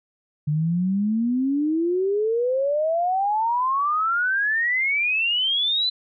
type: exponential sweep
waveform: sine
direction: up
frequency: 146.2 to 4075 Hz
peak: -19 dBFS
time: 0.47-5.9 s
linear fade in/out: 10 ms
effects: none